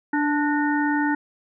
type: harmonic tone with a mistuned harmonic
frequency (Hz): 293.7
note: D4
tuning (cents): 0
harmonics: 1 / 3 / 5 / 6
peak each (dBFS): -21 / -26 / -28 / -29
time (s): 0.13-1.15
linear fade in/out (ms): 5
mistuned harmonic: 6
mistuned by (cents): +68
effects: none